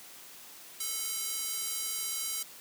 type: tone with high-pass filter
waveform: square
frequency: 437.9 Hz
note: A4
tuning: 8 cents flat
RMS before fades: -35 dBFS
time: 0.8-2.43 s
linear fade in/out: 5 ms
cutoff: 6200 Hz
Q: 0.6
effects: white hiss -50 dBFS RMS until 2.6 s + high-pass 150 Hz 12 dB/octave